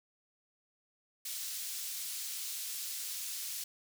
pink high-pass noise, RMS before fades -40 dBFS, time 1.25-3.64 s, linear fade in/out 5 ms, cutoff 4700 Hz, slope 12 dB/octave, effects none

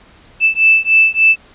sine beating tone pair, 2637 / 2640.4 Hz, E7 / E7, 0 / +2 cents, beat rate 3.4 Hz, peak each -11 dBFS, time 0.4-1.36 s, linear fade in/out 50 ms, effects pink hiss -45 dBFS RMS until 1.54 s + resampled to 8000 Hz

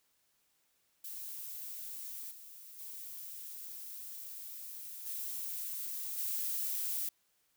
violet noise with level steps, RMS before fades -44 / -52 / -46 / -40 / -36 dBFS, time 1.04-7.09 s, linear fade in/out 5 ms, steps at 2.3 / 2.78 / 5.05 / 6.17 s, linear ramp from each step 20 ms, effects white hiss -75 dBFS RMS until 7.56 s

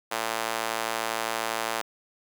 sawtooth tone with high-pass filter, 112.5 Hz, A2, 39 cents sharp, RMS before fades -30 dBFS, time 0.11-1.82 s, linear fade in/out 10 ms, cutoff 750 Hz, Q 1, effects none

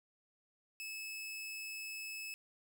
sawtooth tone, 2600 Hz, E7, 24 cents flat, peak -39 dBFS, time 0.8-2.34 s, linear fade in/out 0 ms, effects none

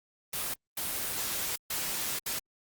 white noise bursts at uneven times, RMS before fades -33 dBFS, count 4, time 0.33-0.54 / 0.77-1.56 / 1.7-2.19 / 2.26-2.39 s, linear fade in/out 5 ms, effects Opus 24 kbps

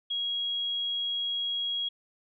sine tone, 3300 Hz, G#7, 12 cents flat, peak -28 dBFS, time 0.1-1.89 s, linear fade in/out 10 ms, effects none

